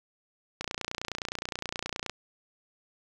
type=click train; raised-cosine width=0.2 ms; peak=-15 dBFS; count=45; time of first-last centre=0.61-2.096 s; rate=29.6 Hz; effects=none